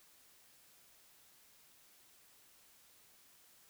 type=silence; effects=white hiss -65 dBFS RMS until 3.69 s